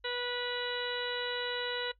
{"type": "harmonic tone", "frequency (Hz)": 489.3, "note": "B4", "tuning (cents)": -16, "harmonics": [1, 2, 3, 4, 5, 6, 7, 8], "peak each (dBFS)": [-37, -44, -40, -42, -48, -41, -49, -40], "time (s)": [0.04, 1.92], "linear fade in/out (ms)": 10, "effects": ["noise-tail reverb RT60 0.1 s tail -18 dB re dry", "added 50 Hz sine -64 dBFS peak until 1.99 s"]}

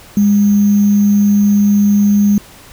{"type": "tone with sample-and-hold", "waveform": "sine", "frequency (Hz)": 204.1, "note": "G#3", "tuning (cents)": -30, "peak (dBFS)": -7, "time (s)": [0.17, 2.38], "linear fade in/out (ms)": 2, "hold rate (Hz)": 6300, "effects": ["pink hiss -39 dBFS RMS until 2.72 s"]}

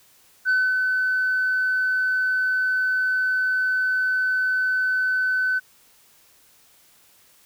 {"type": "tone with ADSR envelope", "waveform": "sine", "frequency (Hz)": 1513, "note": "F#6", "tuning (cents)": 38, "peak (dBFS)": -14, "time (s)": [0.45, 5.6], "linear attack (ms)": 44, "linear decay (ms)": 240, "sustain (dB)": -4, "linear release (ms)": 24, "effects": ["tanh soft clip ceiling -15 dBFS", "white hiss -56 dBFS RMS until 7.45 s"]}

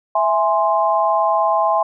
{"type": "chord", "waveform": "sine", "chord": "E augmented", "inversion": "none", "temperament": "equal", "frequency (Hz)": [659.3, 830.6, 1046.5], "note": ["E5", "G#5", "B#5"], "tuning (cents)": [0, 0, 0], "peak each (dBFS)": -18, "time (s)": [0.15, 1.83], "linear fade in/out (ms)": 5, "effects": []}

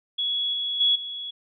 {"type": "tone with level steps", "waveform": "sine", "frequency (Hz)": 3364, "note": "G#7", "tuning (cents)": 22, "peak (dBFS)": [-23, -25, -17, -31], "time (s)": [0.18, 1.31], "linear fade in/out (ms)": 10, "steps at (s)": [0.53, 0.8, 0.95], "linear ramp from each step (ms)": 10, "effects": []}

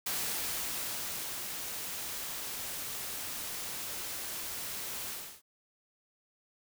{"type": "noise with ADSR envelope", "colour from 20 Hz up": "white", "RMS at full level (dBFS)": -34, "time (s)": [0.06, 5.42], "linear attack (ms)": 6, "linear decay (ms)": 1300, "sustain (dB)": -5, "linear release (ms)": 320, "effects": []}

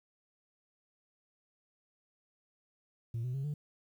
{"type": "tone with pitch steps", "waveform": "sine", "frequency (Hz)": [115.9, 125.66, 136.25, 147.72], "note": ["A#2", "B2", "C#3", "D3"], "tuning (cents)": [-10, 30, -29, 10], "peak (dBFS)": -31, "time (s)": [3.14, 3.54], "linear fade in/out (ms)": 5, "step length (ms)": 100, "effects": ["tanh soft clip ceiling -32 dBFS", "11-bit"]}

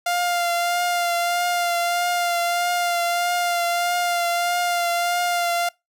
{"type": "tone with vibrato", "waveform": "sawtooth", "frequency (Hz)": 698.5, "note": "F5", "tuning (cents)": 0, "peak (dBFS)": -16, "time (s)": [0.06, 5.69], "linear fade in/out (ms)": 5, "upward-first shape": "triangle", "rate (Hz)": 1.6, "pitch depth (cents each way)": 24, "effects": ["noise-tail reverb RT60 0.2 s tail -24 dB re dry"]}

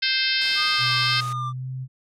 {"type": "harmonic tone", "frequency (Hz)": 523.3, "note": "C5", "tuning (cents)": 0, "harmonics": [3, 4, 5, 6, 7, 8, 9, 10], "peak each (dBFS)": [-28, -28, -28, -28, -28, -28, -28, -28], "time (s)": [0.02, 1.21], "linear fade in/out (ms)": 10}
{"type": "noise", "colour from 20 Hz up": "white", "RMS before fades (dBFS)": -37, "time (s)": [0.41, 1.33], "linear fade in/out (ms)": 5}
{"type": "tone with vibrato", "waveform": "triangle", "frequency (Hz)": 1207, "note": "D6", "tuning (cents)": 47, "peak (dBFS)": -25, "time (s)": [0.55, 1.53], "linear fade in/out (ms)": 50, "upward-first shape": "sine", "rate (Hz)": 1.8, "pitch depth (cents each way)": 38}
{"type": "tone with pitch glide", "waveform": "sine", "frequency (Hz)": [123.47, 129.98], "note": ["B2", "C3"], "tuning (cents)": [0, -11], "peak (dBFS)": -28, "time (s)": [0.78, 1.88], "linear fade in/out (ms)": 50, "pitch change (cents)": 89, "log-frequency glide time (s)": [1.32, 1.68]}
{"effects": ["low-pass 8000 Hz 12 dB/octave"]}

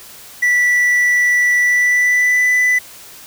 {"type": "tone with pitch glide", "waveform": "triangle", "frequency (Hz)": [1962, 1992.8], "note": ["B6", "B6"], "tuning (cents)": [-12, 15], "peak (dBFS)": -9, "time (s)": [0.42, 2.79], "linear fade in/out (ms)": 10, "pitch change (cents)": 27, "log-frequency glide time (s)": [1.6, 2.47], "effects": ["white hiss -38 dBFS RMS until 3.26 s"]}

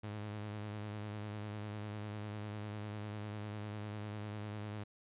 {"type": "tone with vibrato", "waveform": "sawtooth", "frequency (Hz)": 105, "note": "G#2", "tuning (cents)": 19, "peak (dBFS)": -37, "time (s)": [0.03, 4.84], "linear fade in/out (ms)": 10, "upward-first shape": "sine", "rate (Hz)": 10, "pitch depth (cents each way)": 43, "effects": ["resampled to 8000 Hz"]}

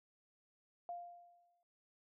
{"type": "tone with exponential decay", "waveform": "sine", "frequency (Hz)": 698.5, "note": "F5", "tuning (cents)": 0, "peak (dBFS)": -40, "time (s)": [0.89, 1.63], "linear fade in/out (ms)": 1, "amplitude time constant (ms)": 160, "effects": []}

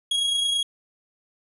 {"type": "tone with amplitude modulation", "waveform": "45% pulse", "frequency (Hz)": 3304, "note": "G#7", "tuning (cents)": -10, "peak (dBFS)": -19, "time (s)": [0.11, 0.63], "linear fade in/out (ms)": 5, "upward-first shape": "sine", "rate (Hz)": 29.2, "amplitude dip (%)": 35, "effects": ["resampled to 24000 Hz"]}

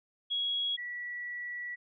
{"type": "tone pair in turn", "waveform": "sine", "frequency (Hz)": [3322, 1945.2], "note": ["G#7", "B6"], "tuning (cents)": [0, -27], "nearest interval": "major sixth", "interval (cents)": 927, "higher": "first", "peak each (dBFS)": [-29, -36], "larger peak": "first", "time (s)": [[0.3, 0.77], [0.77, 1.76]], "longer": "second", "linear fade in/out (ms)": 20, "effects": []}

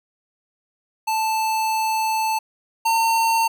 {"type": "tone pair in turn", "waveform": "square", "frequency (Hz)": [880, 907.4], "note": ["A5", "A#5"], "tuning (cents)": [0, -47], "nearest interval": "minor second", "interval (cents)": 53, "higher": "second", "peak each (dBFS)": [-20, -17], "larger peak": "second", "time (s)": [[1.07, 2.39], [2.85, 3.48]], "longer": "first", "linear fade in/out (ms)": 10, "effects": []}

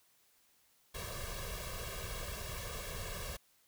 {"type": "noise with comb filter", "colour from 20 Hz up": "pink", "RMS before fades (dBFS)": -42, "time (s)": [0.94, 3.37], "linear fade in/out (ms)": 10, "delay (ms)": 1.8, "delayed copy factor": 0.95, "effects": ["white hiss -70 dBFS RMS until 3.67 s"]}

